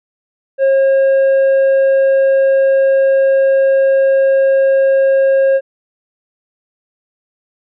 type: tone with tanh clipping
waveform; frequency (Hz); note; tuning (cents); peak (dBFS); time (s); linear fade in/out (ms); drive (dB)
triangle; 540; C#5; -45; -9; 0.58-5.61; 50; 9
effects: none